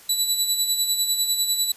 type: tone with tremolo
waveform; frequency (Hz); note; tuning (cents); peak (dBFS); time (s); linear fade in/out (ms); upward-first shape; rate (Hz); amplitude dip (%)
20% pulse; 3951; B7; 0; -12; 0.09-1.72; 5; sine; 10; 55
effects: white hiss -48 dBFS RMS until 1.76 s + resampled to 32000 Hz